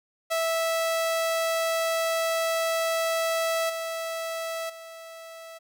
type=tone with level steps; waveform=sawtooth; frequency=656 Hz; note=E5; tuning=9 cents flat; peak=-20 / -26 / -37 dBFS; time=0.3-5.59 s; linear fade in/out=20 ms; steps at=3.69 / 4.69 s; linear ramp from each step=10 ms; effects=none